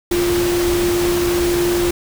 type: tone in noise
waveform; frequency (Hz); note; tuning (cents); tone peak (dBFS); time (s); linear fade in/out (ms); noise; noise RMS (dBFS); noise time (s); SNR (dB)
sine; 349.2; F4; 0; -15; 0.11-1.91; 5; pink; -23; 0.11-1.91; +5
effects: none